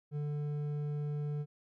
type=tone with hard clipping; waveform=triangle; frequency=147.3 Hz; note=D3; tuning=6 cents sharp; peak=-35 dBFS; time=0.11-1.46 s; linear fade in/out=50 ms; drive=10 dB; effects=none